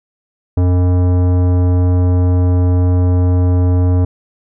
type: tone with tanh clipping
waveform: sine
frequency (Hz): 89.9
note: F#2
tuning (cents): -49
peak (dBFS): -11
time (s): 0.57-4.05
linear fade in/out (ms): 5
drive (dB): 16
effects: none